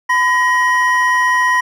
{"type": "tone pair together", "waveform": "triangle", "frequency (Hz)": [1008, 1893], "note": ["B5", "A#6"], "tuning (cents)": [35, 26], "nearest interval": "major seventh", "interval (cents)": 1091, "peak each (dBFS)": -12, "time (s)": [0.09, 1.61], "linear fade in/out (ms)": 10, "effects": []}